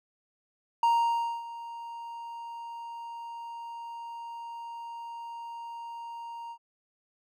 triangle tone with ADSR envelope, 932.3 Hz, A#5, in tune, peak -18 dBFS, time 0.83-6.58 s, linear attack 3 ms, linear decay 590 ms, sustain -18 dB, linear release 69 ms, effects none

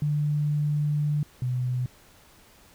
sine tone pair in turn, 148.3 / 125.64 Hz, D3 / B2, +17 / +30 cents, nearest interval minor third, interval 287 cents, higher first, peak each -22 / -24 dBFS, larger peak first, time 0.02-1.23 / 1.42-1.86 s, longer first, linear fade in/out 2 ms, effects pink hiss -55 dBFS RMS until 2.74 s

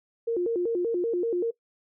sine tone with vibrato, 404.4 Hz, G#4, 46 cents flat, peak -23 dBFS, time 0.27-1.51 s, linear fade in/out 10 ms, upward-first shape square, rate 5.2 Hz, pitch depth 230 cents each way, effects noise-tail reverb RT60 0.1 s tail -20 dB re dry

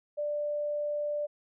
sine tone, 590 Hz, D5, 8 cents sharp, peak -29 dBFS, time 0.17-1.27 s, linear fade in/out 20 ms, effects none

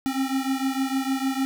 square beating tone pair, 264.6 / 271.2 Hz, C4 / C#4, +20 / -38 cents, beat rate 6.6 Hz, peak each -26 / -28 dBFS, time 0.06-1.45 s, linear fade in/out 0 ms, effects none

